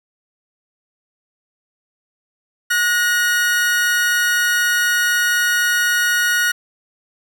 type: tone pair together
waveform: 40% pulse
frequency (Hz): 1452 / 1870.3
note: F#6 / A#6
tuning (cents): -33 / +5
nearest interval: major third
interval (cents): 438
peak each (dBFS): -15 / -20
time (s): 2.7-6.52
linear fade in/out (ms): 10
effects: none